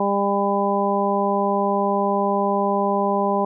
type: harmonic tone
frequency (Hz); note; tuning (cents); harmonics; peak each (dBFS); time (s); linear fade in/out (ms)
200; G3; +35; 1 / 2 / 3 / 4 / 5; -24 / -24 / -24 / -24 / -24; 0-3.45; 5
effects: none